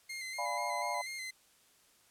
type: tone with vibrato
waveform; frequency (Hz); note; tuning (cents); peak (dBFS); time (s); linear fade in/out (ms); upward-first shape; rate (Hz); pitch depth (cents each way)
sawtooth; 2091; C7; -2; -36; 0.09-1.31; 10; square; 4.1; 28
type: chord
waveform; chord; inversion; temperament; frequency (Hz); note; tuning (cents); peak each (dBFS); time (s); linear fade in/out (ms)
sine; D diminished seventh; none; equal; 587.3 / 698.5 / 830.6 / 987.8; D5 / F5 / Ab5 / Cb6; 0 / 0 / 0 / 0; -41 / -39 / -40 / -37; 0.38-1.02; 10
effects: white hiss -66 dBFS RMS until 2.1 s + low-pass 12000 Hz 12 dB/octave